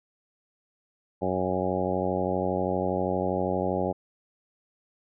harmonic tone with a mistuned harmonic, 92.5 Hz, F#2, in tune, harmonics 1 / 2 / 3 / 4 / 5 / 6 / 7 / 8 / 9, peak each -36 / -32 / -34 / -32 / -33 / -31 / -34 / -36 / -34 dBFS, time 1.21-3.93 s, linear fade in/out 20 ms, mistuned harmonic 9, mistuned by -20 cents, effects none

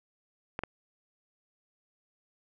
clicks, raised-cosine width 0.5 ms, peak -18 dBFS, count 2, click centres 0.591 / 0.636 s, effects none

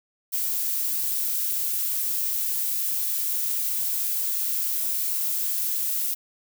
violet noise, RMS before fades -26 dBFS, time 0.32-6.15 s, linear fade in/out 20 ms, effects none

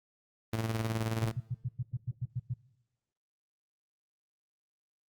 sawtooth tone with tremolo, 112 Hz, A2, 31 cents sharp, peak -25 dBFS, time 0.53-1.32 s, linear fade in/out 5 ms, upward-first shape square, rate 19 Hz, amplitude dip 50%
sine tone bursts, 123.9 Hz, B2, 6 cents sharp, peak -30 dBFS, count 10, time 1.22-2.54 s, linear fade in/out 10 ms, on 42 ms, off 100 ms
effects noise-tail reverb RT60 0.9 s tail -22 dB re dry + Opus 32 kbps

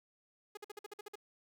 sawtooth tone bursts, 415.4 Hz, G#4, in tune, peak -40 dBFS, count 9, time 0.55-1.156 s, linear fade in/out 5 ms, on 22 ms, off 51 ms, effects none

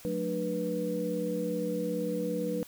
sine tone cluster, 179.3 / 216.9 / 296.9 / 487.5 Hz, F3 / A3 / D4 / B4, +46 / -25 / +19 / -23 cents, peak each -35 / -37 / -36 / -32 dBFS, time 0.05-2.63 s, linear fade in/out 0 ms, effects white hiss -52 dBFS RMS until 2.67 s

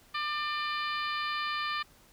harmonic tone, 597 Hz, D5, 28 cents sharp, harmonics 2 / 3 / 4 / 5 / 6 / 7 / 8, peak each -33 / -37 / -39 / -41 / -43 / -44 / -45 dBFS, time 0.14-1.83 s, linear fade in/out 10 ms, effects pink hiss -60 dBFS RMS until 2.12 s

